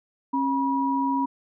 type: tone pair together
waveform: sine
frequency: 271.4 / 967 Hz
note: C#4 / B5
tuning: -36 / -37 cents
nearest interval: octave + minor seventh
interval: 2199 cents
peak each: -24 dBFS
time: 0.33-1.26 s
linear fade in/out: 10 ms
effects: none